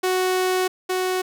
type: tone pair in turn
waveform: sawtooth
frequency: 370 / 370 Hz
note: F#4 / F#4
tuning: 0 / 0 cents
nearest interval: unison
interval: 0 cents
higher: neither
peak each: -15 / -17 dBFS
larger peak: first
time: 0.03-0.68 / 0.89-1.22 s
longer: first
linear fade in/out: 10 ms
effects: none